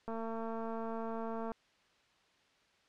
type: click train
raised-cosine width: 1 ms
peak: -28 dBFS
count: 326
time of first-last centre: 0.08-1.518 s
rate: 226 Hz
effects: white hiss -69 dBFS RMS until 2.88 s + low-pass 4000 Hz 12 dB/octave